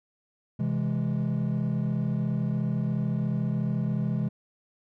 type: chord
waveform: triangle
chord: C augmented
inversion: none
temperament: equal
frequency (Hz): 130.81 / 164.81 / 207.7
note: C3 / E3 / G#3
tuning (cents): 0 / 0 / 0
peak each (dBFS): -26 / -27 / -27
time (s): 0.59-4.29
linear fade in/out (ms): 10
effects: tanh soft clip ceiling -17 dBFS